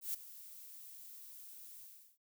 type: noise with ADSR envelope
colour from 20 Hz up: violet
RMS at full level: -37 dBFS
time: 0.01-2.18 s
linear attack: 130 ms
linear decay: 9 ms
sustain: -16 dB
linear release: 390 ms
effects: none